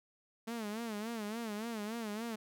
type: tone with vibrato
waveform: sawtooth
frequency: 220 Hz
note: A3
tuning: in tune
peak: -34 dBFS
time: 0.47-2.36 s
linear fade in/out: 10 ms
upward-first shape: sine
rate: 3.5 Hz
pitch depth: 120 cents each way
effects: none